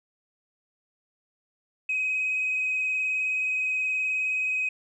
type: tone with vibrato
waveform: sine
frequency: 2527 Hz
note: D#7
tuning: 26 cents sharp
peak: -23 dBFS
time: 1.89-4.69 s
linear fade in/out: 5 ms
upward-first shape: sine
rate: 19 Hz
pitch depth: 15 cents each way
effects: tanh soft clip ceiling -20 dBFS